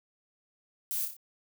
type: noise with echo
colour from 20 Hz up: violet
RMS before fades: -33 dBFS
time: 0.91-1.05 s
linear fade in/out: 0 ms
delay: 29 ms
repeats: 4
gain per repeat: -5 dB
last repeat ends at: 1.166 s
effects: none